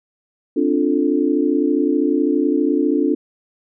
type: chord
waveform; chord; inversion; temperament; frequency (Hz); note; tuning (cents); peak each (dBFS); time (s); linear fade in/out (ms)
sine; D minor seventh; third; equal; 261.6 / 293.7 / 349.2 / 440; C4 / D4 / F4 / A4; 0 / 0 / 0 / 0; -21 / -17 / -21 / -23; 0.56-3.15; 10
effects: none